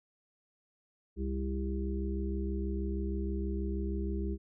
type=harmonic tone; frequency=66.3 Hz; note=C2; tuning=23 cents sharp; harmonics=1 / 3 / 5 / 6; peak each=-33 / -38 / -40 / -41 dBFS; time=1.16-4.38 s; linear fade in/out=50 ms; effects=none